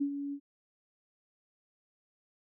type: tone with ADSR envelope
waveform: sine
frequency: 282.9 Hz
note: C#4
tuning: 35 cents sharp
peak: -26 dBFS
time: 0-0.4 s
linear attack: 17 ms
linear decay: 80 ms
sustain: -8 dB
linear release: 70 ms
effects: none